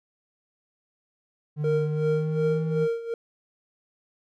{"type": "tone with pitch glide", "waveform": "triangle", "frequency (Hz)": [150, 160.77], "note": ["D3", "E3"], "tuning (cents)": [37, -43], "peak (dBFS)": -23, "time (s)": [1.56, 2.88], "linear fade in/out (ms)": 50, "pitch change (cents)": 120, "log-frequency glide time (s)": [1.83, 2.54]}
{"type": "tone with tremolo", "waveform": "triangle", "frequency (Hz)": 462.7, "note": "A#4", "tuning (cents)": -13, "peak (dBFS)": -19, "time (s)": [1.64, 3.14], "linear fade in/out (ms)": 2, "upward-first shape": "sine", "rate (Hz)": 2.7, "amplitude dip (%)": 80}
{"effects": []}